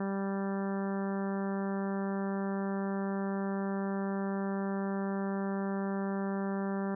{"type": "harmonic tone", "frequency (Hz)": 196, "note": "G3", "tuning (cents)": 0, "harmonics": [1, 2, 3, 4, 5, 6, 7, 8, 9], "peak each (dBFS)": [-32, -38, -42, -44, -46, -48, -49, -50, -51], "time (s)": [0, 6.95], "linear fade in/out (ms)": 5, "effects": []}